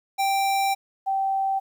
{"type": "tone pair in turn", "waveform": ["square", "sine"], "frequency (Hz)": [784, 776.8], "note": ["G5", "G5"], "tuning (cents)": [0, -16], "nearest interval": "unison", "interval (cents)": 16, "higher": "first", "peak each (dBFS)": -21, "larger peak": "neither", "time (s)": [[0.18, 0.75], [1.06, 1.6]], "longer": "first", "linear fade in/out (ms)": 20, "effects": ["10-bit"]}